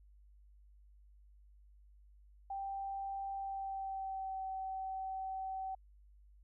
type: tone with pitch glide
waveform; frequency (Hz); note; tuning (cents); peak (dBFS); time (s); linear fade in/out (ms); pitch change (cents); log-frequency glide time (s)
sine; 784 to 764.3; G5 to G5; 0 to -44; -38; 2.5-5.75; 5; -44; 3.34-4.44
effects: added 50 Hz sine -59 dBFS peak until 6.43 s